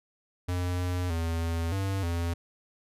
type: tone with pitch steps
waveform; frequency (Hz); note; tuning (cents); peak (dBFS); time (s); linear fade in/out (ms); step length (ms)
square; 89.4 / 89.9 / 82.7 / 83.2 / 97.2 / 85; F2 / F#2 / E2 / E2 / G2 / F2; +41 / -49 / +6 / +17 / -14 / -46; -28; 0.48-2.34; 10; 310
effects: resampled to 32000 Hz